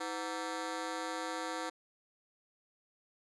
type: ring-modulated tone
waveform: 15% pulse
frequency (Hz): 415.3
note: G#4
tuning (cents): 0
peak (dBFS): -27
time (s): 0-1.7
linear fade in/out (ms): 10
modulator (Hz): 92.7
effects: resampled to 22050 Hz